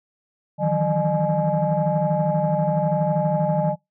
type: tone cluster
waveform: sine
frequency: 153.9 / 166.2 / 187.1 / 608 / 844 Hz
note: D#3 / E3 / F#3 / D#5 / G#5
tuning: -19 / +15 / +20 / -40 / +28 cents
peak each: -23 / -24 / -27 / -22 / -25 dBFS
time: 0.58-3.76 s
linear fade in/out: 50 ms
effects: noise-tail reverb RT60 0.2 s tail -26 dB re dry + tanh soft clip ceiling -11 dBFS